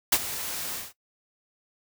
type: noise with ADSR envelope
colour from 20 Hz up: white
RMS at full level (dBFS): -18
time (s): 0.12-0.93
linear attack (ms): 7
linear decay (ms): 51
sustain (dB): -15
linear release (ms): 190
effects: noise-tail reverb RT60 0.1 s tail -18 dB re dry